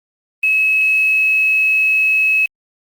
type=tone with quantisation; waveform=sine; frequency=2575 Hz; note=E7; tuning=41 cents flat; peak=-11 dBFS; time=0.43-2.46 s; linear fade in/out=5 ms; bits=6; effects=Opus 24 kbps